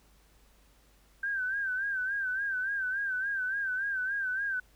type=tone with vibrato; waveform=sine; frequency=1564 Hz; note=G6; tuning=4 cents flat; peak=-29 dBFS; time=1.23-4.6 s; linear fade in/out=5 ms; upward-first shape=sine; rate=3.5 Hz; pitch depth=83 cents each way; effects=added 50 Hz sine -62 dBFS peak until 4.75 s + pink hiss -65 dBFS RMS until 4.75 s